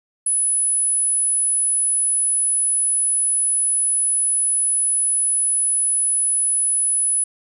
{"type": "tone", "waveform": "sine", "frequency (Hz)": 10110, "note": "D#9", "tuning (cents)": 27, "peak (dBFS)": -16, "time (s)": [0.26, 7.24], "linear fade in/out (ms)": 5, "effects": []}